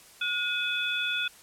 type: tone cluster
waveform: sine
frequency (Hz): 1441 / 2533 / 3447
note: F#6 / D#7 / A7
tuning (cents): -46 / +30 / -36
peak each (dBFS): -31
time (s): 0.21-1.28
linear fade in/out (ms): 5
effects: white hiss -53 dBFS RMS until 1.42 s + low-pass 12000 Hz 12 dB/octave